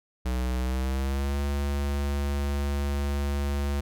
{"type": "tone with pitch glide", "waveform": "square", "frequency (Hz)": [62.8, 70.9], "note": ["B1", "C#2"], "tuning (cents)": [30, 40], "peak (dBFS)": -26, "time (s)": [0.25, 3.81], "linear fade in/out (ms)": 10, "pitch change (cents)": 210, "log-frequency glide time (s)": [0.59, 1.39], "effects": []}